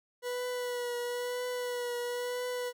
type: tone with vibrato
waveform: 40% pulse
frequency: 489.7 Hz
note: B4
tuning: 15 cents flat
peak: -32 dBFS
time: 0.22-2.73 s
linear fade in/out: 50 ms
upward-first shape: triangle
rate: 1 Hz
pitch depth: 28 cents each way
effects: none